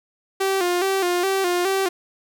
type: tone with vibrato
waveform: sawtooth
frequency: 370 Hz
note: F#4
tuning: in tune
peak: -15 dBFS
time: 0.4-1.89 s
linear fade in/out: 10 ms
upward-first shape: square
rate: 2.4 Hz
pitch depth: 77 cents each way
effects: none